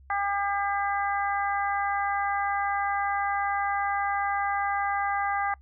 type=harmonic tone; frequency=401.4 Hz; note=G4; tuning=41 cents sharp; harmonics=2 / 3 / 4 / 5; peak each=-27 / -31 / -33 / -35 dBFS; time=0.1-5.54 s; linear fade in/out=2 ms; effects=noise-tail reverb RT60 0.1 s tail -24 dB re dry + added 67 Hz sine -50 dBFS peak until 5.61 s